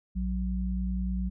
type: tone pair together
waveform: sine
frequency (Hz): 58.43 / 185.5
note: A#1 / F#3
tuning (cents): +5 / +5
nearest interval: octave + minor sixth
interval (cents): 2000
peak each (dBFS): -29 / -31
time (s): 0.15-1.3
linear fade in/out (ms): 20
effects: none